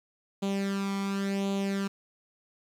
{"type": "tone with flanger", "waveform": "sawtooth", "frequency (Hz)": 197, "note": "G3", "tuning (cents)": 9, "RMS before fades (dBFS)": -30, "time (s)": [0.42, 1.88], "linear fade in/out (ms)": 10, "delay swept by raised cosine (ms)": [0.28, 0.91], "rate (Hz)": 0.92, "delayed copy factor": 0.7, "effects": ["low-pass 8000 Hz 12 dB/octave", "10-bit"]}